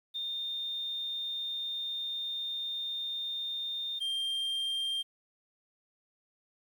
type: tone pair in turn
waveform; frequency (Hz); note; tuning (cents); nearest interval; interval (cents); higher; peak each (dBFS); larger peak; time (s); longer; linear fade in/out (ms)
sine / triangle; 3634 / 3184; A#7 / G7; -45 / +26; major second; 229; first; -33 / -29; second; 0.14-4 / 4-5.03; first; 20
effects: 10-bit